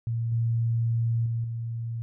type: tone with level steps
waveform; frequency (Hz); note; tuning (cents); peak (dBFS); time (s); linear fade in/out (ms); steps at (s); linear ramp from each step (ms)
sine; 115.6; A#2; -14; -25 / -22 / -25 / -29; 0.07-2.02; 0; 0.32 / 1.26 / 1.44; 2
effects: none